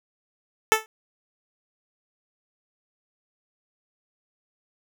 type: tone with exponential decay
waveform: 10% pulse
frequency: 438.8 Hz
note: A4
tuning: 5 cents flat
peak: -3 dBFS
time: 0.72-0.86 s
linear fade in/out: 0 ms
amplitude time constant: 29 ms
effects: none